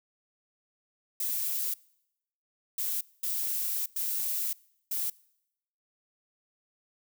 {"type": "noise bursts at uneven times", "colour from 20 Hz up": "violet", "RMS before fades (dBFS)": -31, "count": 5, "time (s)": [[1.2, 1.74], [2.78, 3.01], [3.23, 3.86], [3.96, 4.53], [4.91, 5.1]], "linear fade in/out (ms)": 5, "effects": ["noise-tail reverb RT60 0.8 s tail -24 dB re dry"]}